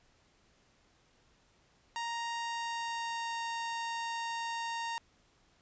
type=tone with pitch glide; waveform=sawtooth; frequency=932.3 to 925.9 Hz; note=A#5 to A#5; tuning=0 to -12 cents; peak=-31 dBFS; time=1.96-4.98 s; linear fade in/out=0 ms; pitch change=-12 cents; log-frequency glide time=2.33-3.41 s; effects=pink hiss -68 dBFS RMS until 5.61 s + resampled to 16000 Hz